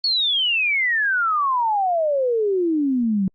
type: exponential sweep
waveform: sine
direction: down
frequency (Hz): 4458 to 185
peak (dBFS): -17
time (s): 0.04-3.28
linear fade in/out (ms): 2
effects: Opus 24 kbps